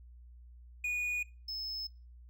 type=tone pair in turn; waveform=triangle; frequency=2458 / 5208 Hz; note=D#7 / E8; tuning=-22 / -22 cents; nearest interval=octave + minor second; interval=1300 cents; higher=second; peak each=-29 / -36 dBFS; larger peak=first; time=0.84-1.23 / 1.48-1.87 s; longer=neither; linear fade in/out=5 ms; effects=noise-tail reverb RT60 0.3 s tail -20 dB re dry + added 60 Hz sine -51 dBFS peak until 2.29 s